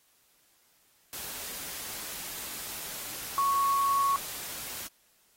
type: tone in noise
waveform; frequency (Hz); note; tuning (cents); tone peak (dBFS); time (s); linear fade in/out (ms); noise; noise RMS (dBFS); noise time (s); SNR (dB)
sine; 1108.7; C#6; 0; -23; 3.38-4.16; 0; white; -39; 1.13-4.87; +13
effects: white hiss -66 dBFS RMS until 5.36 s + AAC 48 kbps